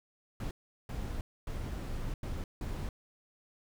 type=noise bursts at uneven times; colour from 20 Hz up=brown; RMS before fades=-37 dBFS; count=5; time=0.4-0.51 / 0.89-1.21 / 1.47-2.14 / 2.23-2.44 / 2.61-2.89 s; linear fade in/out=2 ms; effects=none